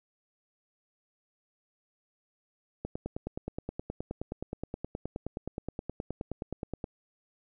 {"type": "click train", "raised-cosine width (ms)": 2, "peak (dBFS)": -21, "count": 39, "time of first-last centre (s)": [2.85, 6.842], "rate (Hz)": 9.52, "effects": []}